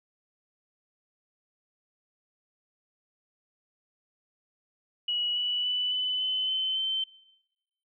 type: tone with pitch steps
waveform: sine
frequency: 2925 / 2952 / 2980 / 3007 / 3035 / 3063 / 3092 Hz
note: F#7 / F#7 / F#7 / F#7 / F#7 / G7 / G7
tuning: -21 / -5 / +12 / +27 / +43 / -41 / -24 cents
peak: -26 dBFS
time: 5.08-7.04 s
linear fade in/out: 5 ms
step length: 280 ms
effects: noise-tail reverb RT60 1.0 s tail -23 dB re dry